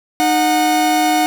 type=tone pair together; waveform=45% pulse; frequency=307.3 / 731 Hz; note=D#4 / F#5; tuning=-21 / -21 cents; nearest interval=octave + minor third; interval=1500 cents; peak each=-17 / -14 dBFS; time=0.2-1.26 s; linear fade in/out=0 ms; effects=none